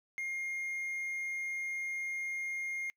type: tone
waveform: triangle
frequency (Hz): 2128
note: C7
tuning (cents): +29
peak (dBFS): -33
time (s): 0.18-2.9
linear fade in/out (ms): 0
effects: noise-tail reverb RT60 0.1 s tail -26 dB re dry